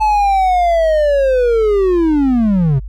triangle linear sweep, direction down, 870 to 126 Hz, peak -8 dBFS, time 0-2.8 s, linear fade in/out 20 ms, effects added 50 Hz sine -24 dBFS peak until 2.88 s

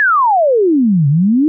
sine exponential two-way sweep, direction down then up, 1759 to 135.8 to 320.5 Hz, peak -8 dBFS, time 0-1.48 s, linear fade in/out 0 ms, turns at 1.08 s, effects none

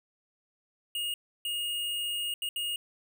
square tone bursts at uneven times, 2857 Hz, F7, 39 cents sharp, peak -31 dBFS, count 4, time 0.95-1.14 / 1.45-2.34 / 2.42-2.49 / 2.56-2.76 s, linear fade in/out 2 ms, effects none

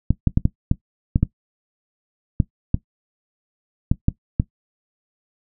clicks, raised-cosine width 5 ms, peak -3 dBFS, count 12, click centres 0.106 / 0.273 / 0.374 / 0.454 / 0.714 / 1.159 / 1.23 / 2.402 / 2.744 / 3.915 / 4.084 / 4.399 s, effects noise-tail reverb RT60 0.1 s tail -17 dB re dry

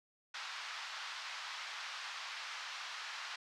pink band-pass noise, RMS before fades -45 dBFS, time 0.34-3.36 s, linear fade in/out 5 ms, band 1000 to 5300 Hz, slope 24 dB/octave, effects none

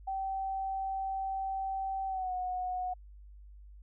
sine tone with pitch glide, 772 to 731.6 Hz, G5 to F#5, -27 to -20 cents, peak -32 dBFS, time 0.07-2.94 s, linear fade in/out 10 ms, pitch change -93 cents, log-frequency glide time 2.07-2.33 s, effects added 50 Hz sine -49 dBFS peak until 3.82 s

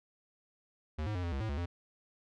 square tone with pitch steps, 76.9 / 106.1 / 89.7 / 85.7 / 68 / 109.8 / 71.5 / 86.7 Hz, D#2 / G#2 / F2 / F2 / C#2 / A2 / D2 / F2, -20 / +38 / +47 / -32 / -33 / -3 / -46 / -12 cents, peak -34 dBFS, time 0.98-1.66 s, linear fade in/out 10 ms, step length 85 ms, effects low-pass 4000 Hz 12 dB/octave

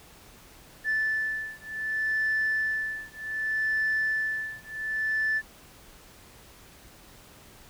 sine beating tone pair, 1753 / 1753.66 Hz, A6 / A6, -7 / -6 cents, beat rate 0.66 Hz, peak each -28 dBFS, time 0.84-5.42 s, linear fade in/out 50 ms, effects tanh soft clip ceiling -20 dBFS + pink hiss -52 dBFS RMS until 7.69 s

